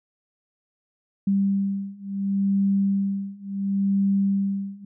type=beating tone pair; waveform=sine; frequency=196.7 / 197.41 Hz; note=G3 / G3; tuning=+6 / +12 cents; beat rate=0.71 Hz; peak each=-24 / -23 dBFS; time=1.27-4.85 s; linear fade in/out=5 ms; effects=none